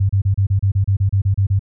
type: tone bursts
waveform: sine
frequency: 98 Hz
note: G2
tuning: in tune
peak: -12 dBFS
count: 13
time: 0-1.594 s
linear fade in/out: 10 ms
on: 94 ms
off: 31 ms
effects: none